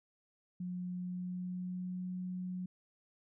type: tone with pitch glide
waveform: sine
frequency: 180 to 182.41 Hz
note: F#3 to F#3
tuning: -47 to -24 cents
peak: -37 dBFS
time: 0.6-2.66 s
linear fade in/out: 5 ms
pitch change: +23 cents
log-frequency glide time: 0.96-2.1 s
effects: none